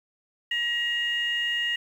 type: tone pair together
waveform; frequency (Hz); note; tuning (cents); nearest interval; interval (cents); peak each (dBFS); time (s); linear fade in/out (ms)
sine; 1900 / 2847; A#6 / F7; +33 / +33; perfect fifth; 700; -26; 0.51-1.76; 5
effects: tanh soft clip ceiling -18 dBFS + 9-bit